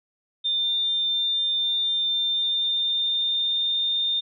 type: tone with pitch glide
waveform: sine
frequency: 3599 to 3624 Hz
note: A7 to A#7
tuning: +38 to -50 cents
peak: -21 dBFS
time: 0.44-4.21 s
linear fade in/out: 20 ms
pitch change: +12 cents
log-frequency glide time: 2.15-3.84 s
effects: none